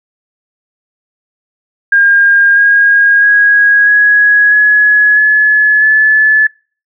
sine tone with pitch steps, 1613 / 1631.7 / 1650.7 / 1669.9 / 1689.3 / 1708.9 / 1728.8 Hz, G6 / G#6 / G#6 / G#6 / G#6 / G#6 / A6, +49 / -31 / -11 / +9 / +29 / +49 / -31 cents, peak -4 dBFS, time 1.92-6.47 s, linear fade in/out 5 ms, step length 650 ms, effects noise-tail reverb RT60 0.4 s tail -25 dB re dry

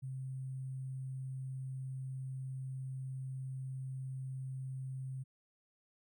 sine tone with sample-and-hold, 131.6 Hz, C3, 10 cents sharp, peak -39 dBFS, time 0.02-5.24 s, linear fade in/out 20 ms, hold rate 8820 Hz, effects none

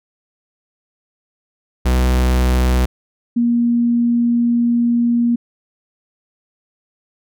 45% pulse / sine tone pair in turn, 62.8 / 237.1 Hz, B1 / A#3, +30 / +30 cents, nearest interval octave + major seventh, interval 2300 cents, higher second, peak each -12 dBFS, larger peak neither, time 1.85-2.86 / 3.36-5.36 s, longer second, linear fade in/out 10 ms, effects none

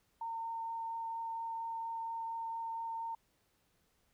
sine tone with vibrato, 912 Hz, A#5, 38 cents flat, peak -37 dBFS, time 0.21-3.15 s, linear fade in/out 5 ms, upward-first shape triangle, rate 4.3 Hz, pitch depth 9 cents each way, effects pink hiss -75 dBFS RMS until 4.13 s

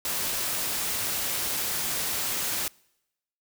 white noise, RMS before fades -29 dBFS, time 0.05-2.68 s, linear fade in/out 2 ms, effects noise-tail reverb RT60 0.9 s tail -26 dB re dry

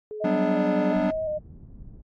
sine tone with pitch glide, 425.8 to 421.4 Hz, G#4 to G#4, +43 to +25 cents, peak -32 dBFS, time 0.11-0.93 s, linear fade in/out 0 ms, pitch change -18 cents, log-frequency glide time 0.34-0.4 s
sine tone with vibrato, 622.3 Hz, D#5, in tune, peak -25 dBFS, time 0.2-1.39 s, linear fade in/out 20 ms, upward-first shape square, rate 1.4 Hz, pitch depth 31 cents each way
square chord, G major seventh, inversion third, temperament equal, 185 / 196 / 246.9 / 293.7 Hz, F#3 / G3 / B3 / D4, 0 / 0 / 0 / 0 cents, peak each -29 / -30 / -29 / -27 dBFS, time 0.24-1.11 s, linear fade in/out 5 ms
pink low-pass noise, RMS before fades -44 dBFS, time 0.95-2.02 s, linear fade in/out 10 ms, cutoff 180 Hz, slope 12 dB/octave
effects low-pass 2000 Hz 12 dB/octave + AAC 64 kbps

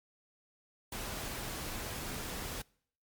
pink noise, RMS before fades -40 dBFS, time 0.92-2.62 s, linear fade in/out 5 ms, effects noise-tail reverb RT60 0.6 s tail -25 dB re dry + MP3 96 kbps

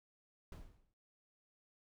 brown noise with exponential decay, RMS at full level -44 dBFS, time 0.52-0.94 s, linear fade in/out 2 ms, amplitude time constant 90 ms, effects none

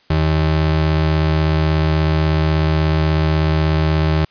square ring-modulated tone, 118.7 Hz, A#2, 32 cents sharp, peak -11 dBFS, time 0.1-4.25 s, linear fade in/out 5 ms, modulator 38.2 Hz, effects white hiss -54 dBFS RMS until 4.3 s + resampled to 11025 Hz

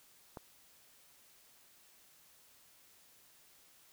click, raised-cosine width 1 ms, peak -30 dBFS, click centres 0.372 s, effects white hiss -64 dBFS RMS until 3.92 s

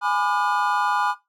triangle chord, G# diminished seventh, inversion none, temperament just, 830.6 / 996.7 / 1196.1 / 1435.3 Hz, G#5 / B5 / D6 / F6, 0 / +16 / +31 / +47 cents, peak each -22 / -23 / -24 / -23 dBFS, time 0.01-1.15 s, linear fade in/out 50 ms, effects noise-tail reverb RT60 0.2 s tail -17 dB re dry

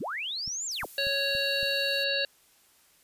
sine linear two-way sweep, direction up then down, 103.83 to 7459 to 103.83 Hz, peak -31 dBFS, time 0-0.86 s, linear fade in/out 10 ms, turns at 0.66 s
clicks, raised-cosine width 5 ms, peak -32 dBFS, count 5, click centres 0.477 / 0.833 / 1.069 / 1.351 / 1.63 s
violet noise, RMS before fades -44 dBFS, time 0.71-2.04 s, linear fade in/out 2 ms
harmonic tone, 554.4 Hz, C#5, in tune, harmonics 1 / 3 / 5 / 7 / 8, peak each -32 / -32 / -32 / -32 / -32 dBFS, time 0.98-2.25 s, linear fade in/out 2 ms
effects white hiss -62 dBFS RMS until 3.03 s + resampled to 32000 Hz

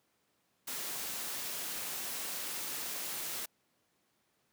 white noise, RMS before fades -39 dBFS, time 0.67-3.46 s, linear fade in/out 10 ms, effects pink hiss -75 dBFS RMS until 4.52 s + high-pass 150 Hz 12 dB/octave

